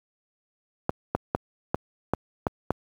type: clicks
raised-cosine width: 1 ms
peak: -8 dBFS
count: 7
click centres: 0.894 / 1.15 / 1.349 / 1.745 / 2.136 / 2.468 / 2.706 s
effects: high-pass 60 Hz 12 dB/octave + 8-bit